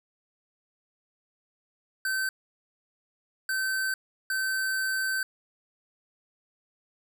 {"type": "tone bursts at uneven times", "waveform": "square", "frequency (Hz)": 1541, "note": "G6", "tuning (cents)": -30, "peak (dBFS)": -27, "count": 3, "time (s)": [[2.05, 2.29], [3.49, 3.94], [4.3, 5.23]], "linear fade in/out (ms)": 2, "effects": []}